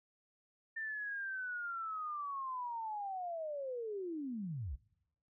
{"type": "linear sweep", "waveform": "sine", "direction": "down", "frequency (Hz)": [1799, 51.91], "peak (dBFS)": -38, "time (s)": [0.76, 4.76], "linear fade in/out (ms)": 10, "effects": ["noise-tail reverb RT60 0.9 s tail -24 dB re dry"]}